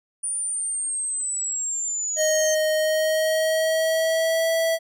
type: linear sweep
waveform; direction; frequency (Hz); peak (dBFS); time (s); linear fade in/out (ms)
sine; down; 9430 to 6272; -24; 0.23-2.55; 10
type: tone with pitch glide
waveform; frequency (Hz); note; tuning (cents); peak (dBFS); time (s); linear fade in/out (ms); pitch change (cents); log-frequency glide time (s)
square; 622 to 655.2; D#5 to E5; -1 to -11; -20; 2.16-4.79; 50; +90; 2.76-4.49
effects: none